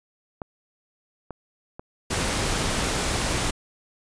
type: clicks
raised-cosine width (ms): 1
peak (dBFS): -18 / -21 / -23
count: 3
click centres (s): 0.418 / 1.307 / 1.795
type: noise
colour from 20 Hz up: pink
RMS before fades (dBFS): -25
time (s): 2.1-3.51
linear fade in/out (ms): 10
effects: resampled to 22050 Hz